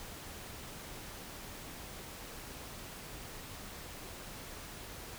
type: silence
effects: pink hiss -47 dBFS RMS until 5.18 s